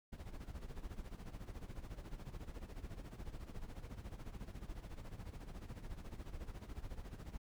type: noise with tremolo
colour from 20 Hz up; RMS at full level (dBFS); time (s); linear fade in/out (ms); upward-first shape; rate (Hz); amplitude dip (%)
brown; -45; 0.12-7.38; 10; sine; 14; 75
effects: none